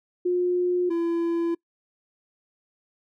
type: tone pair in turn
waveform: sine / triangle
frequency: 357.5 / 337.4 Hz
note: F4 / E4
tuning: +41 / +40 cents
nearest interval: minor second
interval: 101 cents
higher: first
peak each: -20 dBFS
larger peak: neither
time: 0.25-0.9 / 0.9-1.55 s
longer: neither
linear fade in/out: 10 ms
effects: noise-tail reverb RT60 0.1 s tail -25 dB re dry